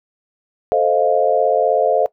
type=chord; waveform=sine; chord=F dominant seventh; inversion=first; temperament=equal; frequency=440 / 523.3 / 622.3 / 698.5 Hz; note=A4 / C5 / Eb5 / F5; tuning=0 / 0 / 0 / 0 cents; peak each=-18 dBFS; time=0.72-2.06 s; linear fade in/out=0 ms; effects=noise-tail reverb RT60 0.1 s tail -19 dB re dry